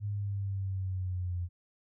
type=linear sweep; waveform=sine; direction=down; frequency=103.6 to 87.31 Hz; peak=-31 dBFS; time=0-1.49 s; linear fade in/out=50 ms; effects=none